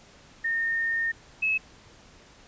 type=tone pair in turn; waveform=sine; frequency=1829 / 2587 Hz; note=A#6 / E7; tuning=-33 / -33 cents; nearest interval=tritone; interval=600 cents; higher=second; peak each=-24 / -22 dBFS; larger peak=second; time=0.44-1.12 / 1.42-1.58 s; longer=first; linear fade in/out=10 ms; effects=pink hiss -53 dBFS RMS until 2.47 s + resampled to 16000 Hz